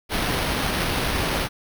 pink noise with sample-and-hold, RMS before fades -24 dBFS, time 0.09-1.49 s, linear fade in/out 50 ms, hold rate 7350 Hz, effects none

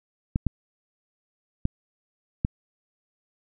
clicks, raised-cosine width 5 ms, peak -10 dBFS, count 4, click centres 0.359 / 0.467 / 1.654 / 2.449 s, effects none

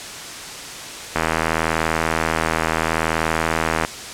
click train, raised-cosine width 0.5 ms, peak -3 dBFS, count 218, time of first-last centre 1.16-3.849 s, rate 80.7 Hz, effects white hiss -32 dBFS RMS until 4.13 s + low-pass 8000 Hz 12 dB/octave

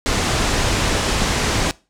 pink low-pass noise, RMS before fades -19 dBFS, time 0.06-1.71 s, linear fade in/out 0 ms, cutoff 8300 Hz, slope 24 dB/octave, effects noise-tail reverb RT60 0.3 s tail -21 dB re dry

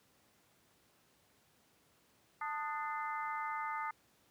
harmonic tone with a mistuned harmonic, 295.4 Hz, D4, 10 cents sharp, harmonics 3 / 4 / 5 / 6 / 7, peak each -40 / -40 / -49 / -49 / -46 dBFS, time 2.41-3.91 s, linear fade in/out 5 ms, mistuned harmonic 4, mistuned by +78 cents, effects pink hiss -70 dBFS RMS until 4.3 s + high-pass 100 Hz 12 dB/octave

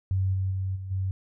sine tone with level steps, 95 Hz, F#2, 46 cents sharp, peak -22 / -24 / -26 / -33 / -25 dBFS, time 0.11-1.11 s, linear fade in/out 0 ms, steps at 0.33 / 0.5 / 0.75 / 0.9 s, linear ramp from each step 20 ms, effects none

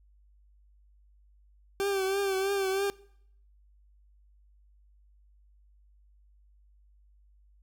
40% pulse tone with vibrato, 390 Hz, G4, 9 cents flat, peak -26 dBFS, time 1.8-2.9 s, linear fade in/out 0 ms, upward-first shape triangle, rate 3.1 Hz, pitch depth 57 cents each way, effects noise-tail reverb RT60 0.7 s tail -22 dB re dry + added 50 Hz sine -58 dBFS peak until 7.62 s

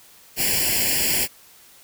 white noise with comb filter, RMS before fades -21 dBFS, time 0.36-1.28 s, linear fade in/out 50 ms, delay 0.4 ms, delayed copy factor +1, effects white hiss -50 dBFS RMS until 1.83 s

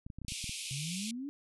clicks, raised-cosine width 5 ms, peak -31 dBFS, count 9, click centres 0.065 / 0.102 / 0.186 / 0.217 / 0.248 / 0.283 / 0.321 / 0.442 / 0.494 s
pink band-pass noise, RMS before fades -41 dBFS, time 0.28-1.11 s, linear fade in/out 2 ms, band 2300 to 11000 Hz, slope 96 dB/octave
sine exponential sweep, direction up, 130.81 to 293.9 Hz, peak -37 dBFS, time 0.71-1.29 s, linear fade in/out 0 ms
effects none

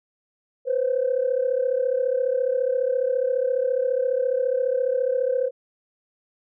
sine tone pair together, 495.8 / 530.4 Hz, B4 / C5, +7 / +23 cents, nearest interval minor second, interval 116 cents, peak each -22 dBFS, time 0.65-5.51 s, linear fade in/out 50 ms, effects tanh soft clip ceiling -13 dBFS

